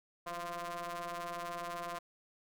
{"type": "ring-modulated tone", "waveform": "sawtooth", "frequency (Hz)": 174.61, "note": "F3", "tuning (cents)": 0, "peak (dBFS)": -32, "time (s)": [0.26, 1.99], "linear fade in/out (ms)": 10, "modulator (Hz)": 865, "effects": []}